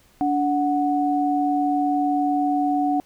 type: tone pair together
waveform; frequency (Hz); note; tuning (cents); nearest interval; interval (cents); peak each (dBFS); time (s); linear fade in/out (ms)
sine; 289.2 / 738.1; D4 / F#5; -27 / -4; octave + major third; 1623; -21; 0.21-3; 0
effects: pink hiss -57 dBFS RMS until 3.05 s